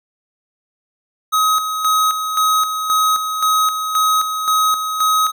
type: tone with tremolo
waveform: square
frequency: 1267 Hz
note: D#6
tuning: 31 cents sharp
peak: -13 dBFS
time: 1.32-5.32 s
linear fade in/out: 20 ms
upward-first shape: square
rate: 1.9 Hz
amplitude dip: 55%
effects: none